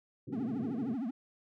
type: band-pass noise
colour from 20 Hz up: pink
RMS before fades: -42 dBFS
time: 0.27-0.95 s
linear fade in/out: 10 ms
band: 110 to 470 Hz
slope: 96 dB/octave
type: tone with vibrato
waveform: triangle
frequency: 246.5 Hz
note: B3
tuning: 3 cents flat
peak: -31 dBFS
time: 0.32-1.11 s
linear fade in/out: 10 ms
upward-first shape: triangle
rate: 13 Hz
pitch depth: 290 cents each way
effects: none